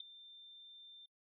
sine tone with ADSR envelope, 3578 Hz, A7, 28 cents sharp, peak -38 dBFS, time 0-1.06 s, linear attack 6 ms, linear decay 3 ms, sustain -16 dB, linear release 6 ms, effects noise-tail reverb RT60 0.1 s tail -25 dB re dry

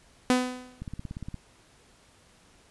sawtooth tone with exponential decay, 251.6 Hz, B3, 32 cents sharp, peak -14 dBFS, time 0.3-0.81 s, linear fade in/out 0 ms, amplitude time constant 110 ms
click train, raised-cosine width 5 ms, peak -24 dBFS, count 10, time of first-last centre 0.82-1.343 s, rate 17.2 Hz
effects pink hiss -59 dBFS RMS until 2.7 s + resampled to 24000 Hz

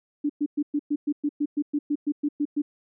sine tone bursts, 292.8 Hz, D4, 5 cents flat, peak -21 dBFS, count 15, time 0.24-2.62 s, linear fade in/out 10 ms, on 56 ms, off 110 ms, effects none

